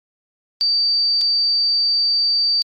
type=tone with dropouts; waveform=sine; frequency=4632 Hz; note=D8; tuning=25 cents flat; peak=-14 dBFS; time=0.61-2.62 s; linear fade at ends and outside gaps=0 ms; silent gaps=1.211-1.215 s; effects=MP3 64 kbps